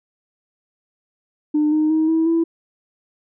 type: tone with pitch steps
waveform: sine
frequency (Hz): 301.1 / 308.3 / 315.7 / 323.3 / 331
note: D4 / D#4 / D#4 / E4 / E4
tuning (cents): +43 / -16 / +25 / -34 / +7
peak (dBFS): -13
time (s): 1.54-2.44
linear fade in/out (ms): 10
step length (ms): 180
effects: tanh soft clip ceiling -11 dBFS